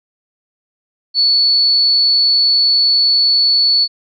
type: tone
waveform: sine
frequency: 4435 Hz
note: C#8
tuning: in tune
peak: -9 dBFS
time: 1.14-3.88 s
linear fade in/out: 50 ms
effects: none